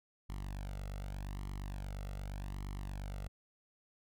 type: tone with flanger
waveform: sawtooth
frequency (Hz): 48.58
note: G1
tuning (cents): -15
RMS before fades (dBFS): -42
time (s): 0.29-3.28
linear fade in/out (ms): 10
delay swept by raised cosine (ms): 0.96 to 1.49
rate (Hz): 0.84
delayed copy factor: +0.8
effects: none